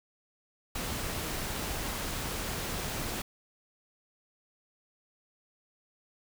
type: noise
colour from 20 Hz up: pink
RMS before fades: -35 dBFS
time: 0.75-3.22 s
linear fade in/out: 5 ms
effects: none